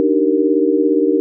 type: chord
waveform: sine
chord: Eb major seventh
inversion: third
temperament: equal with one note detuned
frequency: 293.7 / 311.1 / 385 / 466.2 Hz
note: D4 / Eb4 / G4 / Bb4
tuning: 0 / 0 / -31 / 0 cents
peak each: -17 dBFS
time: 0-1.2 s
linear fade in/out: 0 ms
effects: none